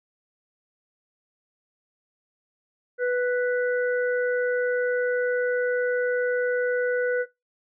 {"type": "harmonic tone", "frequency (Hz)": 493.9, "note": "B4", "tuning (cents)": 0, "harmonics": [1, 3, 4], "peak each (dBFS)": [-22, -28, -40], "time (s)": [2.98, 7.26], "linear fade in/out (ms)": 50, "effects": ["noise-tail reverb RT60 0.2 s tail -19 dB re dry"]}